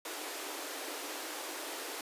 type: high-pass noise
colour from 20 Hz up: pink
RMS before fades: -41 dBFS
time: 0.05-2.01 s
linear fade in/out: 2 ms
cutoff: 280 Hz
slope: 96 dB/octave
effects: resampled to 32000 Hz